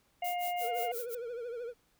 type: harmonic tone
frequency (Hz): 708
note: F5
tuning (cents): +23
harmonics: 1 / 3 / 4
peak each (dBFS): -32 / -43 / -46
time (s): 0.22-0.92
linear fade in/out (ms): 5
type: noise with tremolo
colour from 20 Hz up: violet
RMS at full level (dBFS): -40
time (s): 0.24-1.15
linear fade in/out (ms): 5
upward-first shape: sine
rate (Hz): 5.7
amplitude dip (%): 100
type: tone with vibrato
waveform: triangle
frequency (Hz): 476.2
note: A#4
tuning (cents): +37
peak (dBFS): -35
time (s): 0.6-1.74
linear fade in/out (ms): 50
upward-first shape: triangle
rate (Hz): 13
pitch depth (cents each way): 100
effects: pink hiss -71 dBFS RMS until 1.99 s